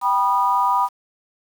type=chord; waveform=sine; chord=G augmented; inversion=none; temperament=just; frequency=784 / 980 / 1225 Hz; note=G5 / B5 / D#6; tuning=0 / -14 / -27 cents; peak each=-23 / -17 / -22 dBFS; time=0.01-0.89 s; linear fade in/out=50 ms; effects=7-bit

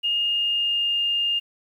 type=tone with pitch glide; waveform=sine; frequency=2839 to 2819 Hz; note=F7 to F7; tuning=+28 to +16 cents; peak=-20 dBFS; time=0.03-1.4 s; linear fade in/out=20 ms; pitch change=-12 cents; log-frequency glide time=0.16-1.02 s; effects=9-bit

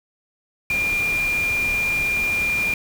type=tone in noise; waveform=sine; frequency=2400 Hz; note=D7; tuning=37 cents sharp; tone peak=-19 dBFS; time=0.7-2.74 s; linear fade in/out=2 ms; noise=pink; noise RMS=-32 dBFS; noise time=0.7-2.74 s; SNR=+10 dB; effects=none

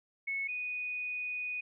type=tone pair in turn; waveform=sine; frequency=2200 / 2480 Hz; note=C#7 / D#7; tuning=-14 / -6 cents; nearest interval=major second; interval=208 cents; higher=second; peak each=-32 / -34 dBFS; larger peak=first; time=0.27-0.48 / 0.48-1.61 s; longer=second; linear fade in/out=10 ms; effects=none

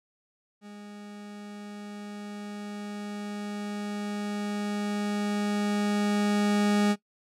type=tone with level ramp; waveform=40% pulse; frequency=206.2 Hz; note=G#3; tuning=12 cents flat; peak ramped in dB=-42 to -20 dBFS; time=0.61-6.96 s; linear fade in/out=50 ms; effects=noise-tail reverb RT60 0.1 s tail -19 dB re dry + low-pass 9000 Hz 12 dB/octave

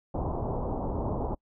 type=low-pass noise; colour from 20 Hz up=pink; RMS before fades=-31 dBFS; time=0.14-1.35 s; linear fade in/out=10 ms; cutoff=990 Hz; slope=48 dB/octave; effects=noise-tail reverb RT60 0.1 s tail -26 dB re dry

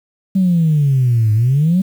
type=exponential two-way sweep; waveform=sine; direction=down then up; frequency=194.4 to 105.3 to 194.4 Hz; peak=-9 dBFS; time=0.35-1.82 s; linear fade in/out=10 ms; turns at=1.33 s; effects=tanh soft clip ceiling -6 dBFS + 7-bit

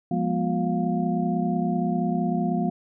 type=tone cluster; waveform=sine; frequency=175.3 / 205.6 / 241.3 / 357.9 / 704 Hz; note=F3 / G#3 / B3 / F4 / F5; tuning=+7 / -17 / -40 / +42 / +14 cents; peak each=-26 / -28 / -27 / -32 / -30 dBFS; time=0.11-2.7 s; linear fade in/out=5 ms; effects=none

